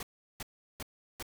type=noise bursts; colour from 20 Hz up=pink; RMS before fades=-40 dBFS; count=4; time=0-1.226 s; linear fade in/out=2 ms; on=29 ms; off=370 ms; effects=none